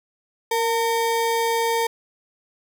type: ring-modulated tone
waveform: square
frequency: 686 Hz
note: F5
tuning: 31 cents flat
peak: -17 dBFS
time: 0.51-1.87 s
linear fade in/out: 5 ms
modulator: 223 Hz
effects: none